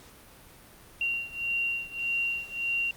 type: beating tone pair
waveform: sine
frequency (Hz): 2760 / 2761.7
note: F7 / F7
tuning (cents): -21 / -20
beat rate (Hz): 1.7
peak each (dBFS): -30 / -32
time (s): 1.01-2.91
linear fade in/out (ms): 2
effects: pink hiss -52 dBFS RMS until 2.96 s + Opus 48 kbps